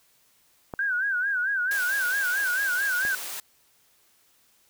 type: clicks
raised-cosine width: 1 ms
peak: -19 / -23 dBFS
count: 2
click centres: 0.738 / 3.051 s
type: tone with vibrato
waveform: sine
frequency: 1542 Hz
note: G6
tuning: 29 cents flat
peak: -23 dBFS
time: 0.79-3.15 s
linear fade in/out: 2 ms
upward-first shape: sine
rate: 4.5 Hz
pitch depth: 120 cents each way
type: high-pass noise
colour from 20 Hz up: white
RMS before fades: -35 dBFS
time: 1.71-3.4 s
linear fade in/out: 2 ms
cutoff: 450 Hz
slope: 12 dB/octave
effects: white hiss -63 dBFS RMS until 4.69 s